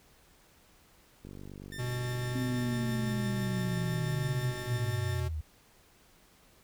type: click train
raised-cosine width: 3 ms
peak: -33 dBFS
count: 179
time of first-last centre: 1.25-4.905 s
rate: 48.7 Hz
type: tone with tremolo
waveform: sawtooth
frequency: 1796 Hz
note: A6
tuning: 35 cents sharp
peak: -38 dBFS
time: 1.72-5.2 s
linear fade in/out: 2 ms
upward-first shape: triangle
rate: 6 Hz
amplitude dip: 40%
type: tone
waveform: square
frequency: 123.47 Hz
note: B2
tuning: in tune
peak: -33 dBFS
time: 1.78-5.29 s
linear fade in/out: 20 ms
type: linear sweep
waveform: sine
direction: down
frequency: 260.2 to 74.4 Hz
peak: -32 dBFS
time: 2.35-5.41 s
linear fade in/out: 5 ms
effects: pink hiss -62 dBFS RMS until 6.63 s